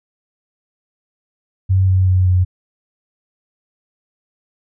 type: tone with pitch steps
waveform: sine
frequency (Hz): 94.7 / 93.5 / 92.32 / 91.16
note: F#2 / F#2 / F#2 / F#2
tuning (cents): +41 / +19 / -3 / -25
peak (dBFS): -10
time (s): 1.69-2.45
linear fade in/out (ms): 20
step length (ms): 190
effects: none